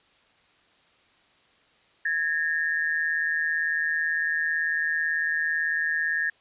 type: tone pair together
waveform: sine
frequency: 1661.2 / 1819.2 Hz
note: G#6 / A#6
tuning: 0 / -43 cents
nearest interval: major second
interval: 157 cents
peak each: -26 dBFS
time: 2.05-6.3 s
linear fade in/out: 5 ms
effects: white hiss -61 dBFS RMS until 6.4 s + resampled to 8000 Hz